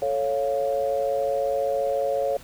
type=chord; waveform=sine; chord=A augmented; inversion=none; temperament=equal; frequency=440 / 554.4 / 698.5 Hz; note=A4 / C#5 / E#5; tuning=0 / 0 / 0 cents; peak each=-29 / -23 / -29 dBFS; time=0.02-2.37 s; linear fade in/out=2 ms; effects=pink hiss -47 dBFS RMS until 2.43 s